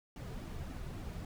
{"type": "noise with flanger", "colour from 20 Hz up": "brown", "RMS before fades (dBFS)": -43, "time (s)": [0.16, 1.25], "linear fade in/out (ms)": 2, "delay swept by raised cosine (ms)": [1.9, 3.8], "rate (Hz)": 3.6, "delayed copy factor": -0.55, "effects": []}